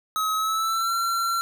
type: tone with pitch glide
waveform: square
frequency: 1278 to 1361.8 Hz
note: D#6 to F6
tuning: +46 to -44 cents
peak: -23 dBFS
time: 0.16-1.41 s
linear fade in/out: 0 ms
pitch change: +110 cents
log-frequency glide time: 0.35-0.94 s
effects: none